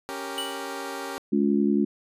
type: chord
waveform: 15% pulse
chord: G diminished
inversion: second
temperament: equal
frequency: 277.2 / 392 / 466.2 Hz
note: Db4 / G4 / Bb4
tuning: 0 / 0 / 0 cents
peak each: -30 / -29 / -31 dBFS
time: 0.09-1.18 s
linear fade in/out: 0 ms
type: tone with exponential decay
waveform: square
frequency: 2960 Hz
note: F#7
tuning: in tune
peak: -27 dBFS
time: 0.38-0.78 s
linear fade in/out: 0 ms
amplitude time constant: 86 ms
type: harmonic tone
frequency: 70.9 Hz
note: C#2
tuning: 40 cents sharp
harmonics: 3 / 4 / 5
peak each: -22 / -24 / -26 dBFS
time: 1.32-1.85 s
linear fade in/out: 10 ms
effects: resampled to 32000 Hz